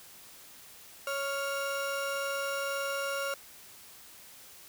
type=tone pair together; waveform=35% pulse; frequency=554.4 / 1396.9 Hz; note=C#5 / F6; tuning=0 / 0 cents; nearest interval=octave + major third; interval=1600 cents; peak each=-32 / -33 dBFS; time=1.07-3.34 s; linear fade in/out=2 ms; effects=white hiss -52 dBFS RMS until 4.68 s